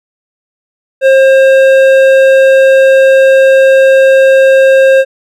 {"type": "tone with hard clipping", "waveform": "sine", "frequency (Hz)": 534, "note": "C5", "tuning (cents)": 35, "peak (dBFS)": -4, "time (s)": [1.01, 5.05], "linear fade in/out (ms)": 50, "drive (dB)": 10, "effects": []}